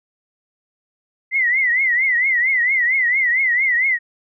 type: tone with vibrato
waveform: sine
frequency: 2019 Hz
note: B6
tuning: 38 cents sharp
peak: -14 dBFS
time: 1.31-3.99 s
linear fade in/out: 50 ms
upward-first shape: triangle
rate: 4.4 Hz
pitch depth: 150 cents each way
effects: none